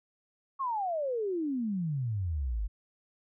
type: exponential sweep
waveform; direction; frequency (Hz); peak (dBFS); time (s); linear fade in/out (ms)
sine; down; 1120 to 47.04; -29; 0.59-2.68; 20
effects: none